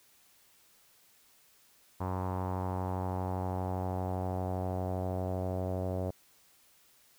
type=tone with low-pass filter sweep; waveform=sawtooth; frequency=92.5 Hz; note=F#2; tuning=in tune; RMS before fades=-34 dBFS; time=2-6.11 s; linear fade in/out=10 ms; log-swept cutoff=980 to 610 Hz; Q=3.6; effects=white hiss -64 dBFS RMS until 7.18 s